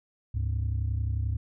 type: tone pair together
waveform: sine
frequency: 72.49 / 103.83 Hz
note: D2 / G#2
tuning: -22 / 0 cents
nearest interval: tritone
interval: 622 cents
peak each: -27 dBFS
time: 0.34-1.37 s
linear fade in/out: 10 ms
effects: tanh soft clip ceiling -22 dBFS